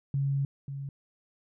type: tone pair in turn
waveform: sine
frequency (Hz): 138.59 / 138.59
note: C#3 / C#3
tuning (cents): 0 / 0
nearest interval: unison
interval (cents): 0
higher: neither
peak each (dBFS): -25 / -34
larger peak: first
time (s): 0.14-0.45 / 0.68-0.89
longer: first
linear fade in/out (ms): 2
effects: none